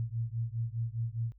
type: beating tone pair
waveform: sine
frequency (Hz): 112.9 / 117.8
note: A2 / A#2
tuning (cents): +45 / +19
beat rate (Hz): 4.9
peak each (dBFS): -34 / -35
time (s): 0-1.32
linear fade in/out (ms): 0
effects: added 50 Hz sine -56 dBFS peak until 1.38 s